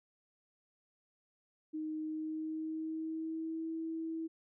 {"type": "tone with pitch glide", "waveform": "sine", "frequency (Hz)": [311.1, 324.5], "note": ["D#4", "E4"], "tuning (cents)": [0, -27], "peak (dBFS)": -36, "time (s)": [1.73, 4.28], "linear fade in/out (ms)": 20, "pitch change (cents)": 73, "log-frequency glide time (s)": [2.01, 3.69], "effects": []}